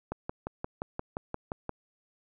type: click train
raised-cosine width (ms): 1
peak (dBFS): -19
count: 10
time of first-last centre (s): 0.12-1.693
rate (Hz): 5.72
effects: none